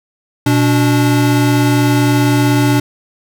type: tone pair together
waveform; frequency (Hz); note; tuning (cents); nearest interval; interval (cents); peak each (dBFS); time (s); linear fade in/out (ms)
square; 121.93 / 290; B2 / D4; -22 / -22; octave + minor third; 1500; -13; 0.46-2.8; 5
effects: none